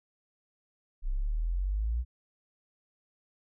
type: exponential sweep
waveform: sine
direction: up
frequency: 30.87 to 62 Hz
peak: -27 dBFS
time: 1.02-2.05 s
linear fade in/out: 50 ms
effects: none